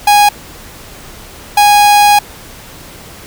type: tone pair in turn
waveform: 45% pulse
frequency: 825 / 825 Hz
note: G#5 / G#5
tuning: -12 / -12 cents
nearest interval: unison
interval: 0 cents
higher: neither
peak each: -4 dBFS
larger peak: neither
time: 0.07-0.29 / 1.57-2.19 s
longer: second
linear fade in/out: 5 ms
effects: pink hiss -33 dBFS RMS until 3.26 s